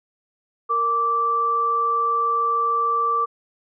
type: tone pair together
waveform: sine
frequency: 463.5 / 1166.9 Hz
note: A#4 / D6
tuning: -10 / -11 cents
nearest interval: octave + major third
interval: 1599 cents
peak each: -29 / -18 dBFS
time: 0.69-3.26 s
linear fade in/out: 20 ms
effects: none